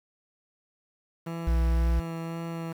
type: tone with vibrato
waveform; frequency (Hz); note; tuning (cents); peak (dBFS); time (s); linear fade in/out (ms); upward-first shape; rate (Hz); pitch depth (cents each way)
sawtooth; 165.9; E3; +11; -28; 1.26-2.73; 10; sine; 1.9; 11
type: tone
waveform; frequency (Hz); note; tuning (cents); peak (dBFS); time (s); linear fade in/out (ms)
sine; 60; B1; -49; -21; 1.47-2; 5
effects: low-pass 2000 Hz 12 dB/octave + 8-bit